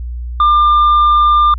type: tone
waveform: triangle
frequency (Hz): 1197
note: D6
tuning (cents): +33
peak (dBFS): -5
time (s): 0.4-1.54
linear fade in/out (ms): 2
effects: added 60 Hz sine -20 dBFS peak until 1.58 s + resampled to 11025 Hz